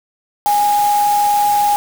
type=tone in noise; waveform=sine; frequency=824 Hz; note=G#5; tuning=14 cents flat; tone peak=-11 dBFS; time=0.46-1.76 s; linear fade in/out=0 ms; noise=white; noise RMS=-26 dBFS; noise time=0.46-1.76 s; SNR=+12 dB; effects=none